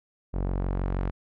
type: tone with low-pass filter sweep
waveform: sawtooth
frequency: 46.25 Hz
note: F#1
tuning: in tune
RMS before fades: -28 dBFS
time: 0.33-1.11 s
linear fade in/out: 20 ms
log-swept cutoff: 760 to 1700 Hz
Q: 0.75
effects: none